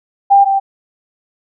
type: tone pair in turn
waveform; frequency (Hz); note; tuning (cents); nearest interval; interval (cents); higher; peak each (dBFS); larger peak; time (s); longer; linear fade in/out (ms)
sine; 796 / 784.1; G5 / G5; +26 / 0; unison; 26; first; -4 / -10; first; 0.3-0.45 / 0.45-0.6; neither; 20
effects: none